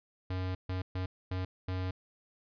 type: tone bursts at uneven times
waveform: square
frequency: 92.5 Hz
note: F#2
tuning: in tune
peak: -33 dBFS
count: 5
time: 0.3-0.55 / 0.69-0.82 / 0.95-1.06 / 1.31-1.45 / 1.68-1.91 s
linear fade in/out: 5 ms
effects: resampled to 11025 Hz